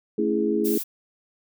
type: chord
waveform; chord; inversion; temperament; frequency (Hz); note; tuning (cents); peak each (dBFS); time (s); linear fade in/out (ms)
sine; A major seventh; none; equal; 220 / 277.2 / 329.6 / 415.3; A3 / C#4 / E4 / G#4; 0 / 0 / 0 / 0; -26 / -30 / -25 / -24; 0.18-0.78; 5
type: noise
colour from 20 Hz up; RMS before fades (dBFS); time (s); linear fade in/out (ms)
violet; -30; 0.64-0.84; 20
effects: none